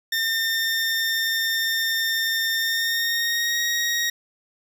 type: tone with pitch glide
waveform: 20% pulse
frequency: 1811 to 1881.4 Hz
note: A6 to A#6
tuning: +49 to +15 cents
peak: -16 dBFS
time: 0.12-4.1 s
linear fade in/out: 5 ms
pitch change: +66 cents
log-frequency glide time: 2.57-3.61 s
effects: none